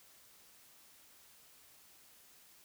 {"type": "silence", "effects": ["white hiss -62 dBFS RMS until 2.64 s"]}